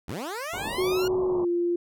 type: linear sweep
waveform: 15% pulse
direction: up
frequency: 61.74 to 1447 Hz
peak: -25 dBFS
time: 0.08-1.08 s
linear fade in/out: 5 ms
type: low-pass noise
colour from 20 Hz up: white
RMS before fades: -36 dBFS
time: 0.53-1.45 s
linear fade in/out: 5 ms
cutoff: 1100 Hz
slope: 96 dB/octave
type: tone with pitch glide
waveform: sine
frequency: 370 to 347.2 Hz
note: F#4 to F4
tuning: 0 to -10 cents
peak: -22 dBFS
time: 0.78-1.76 s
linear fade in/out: 5 ms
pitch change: -110 cents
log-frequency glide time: 1.27-1.48 s
effects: none